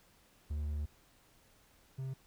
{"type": "tone pair in turn", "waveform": "triangle", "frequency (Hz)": [74.4, 132.57], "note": ["D2", "C3"], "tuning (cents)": [23, 23], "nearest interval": "minor seventh", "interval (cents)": 1000, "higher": "second", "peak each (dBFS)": [-32, -35], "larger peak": "first", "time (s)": [[0.5, 0.86], [1.98, 2.14]], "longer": "first", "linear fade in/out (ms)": 10, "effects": ["pink hiss -66 dBFS RMS until 2.26 s"]}